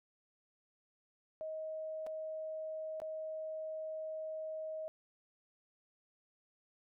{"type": "tone with dropouts", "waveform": "sine", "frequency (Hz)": 630, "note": "D#5", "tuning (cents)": 21, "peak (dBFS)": -39, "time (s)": [1.41, 4.88], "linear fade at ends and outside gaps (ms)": 0, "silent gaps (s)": [[2.065, 2.069], [3.001, 3.018]], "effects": []}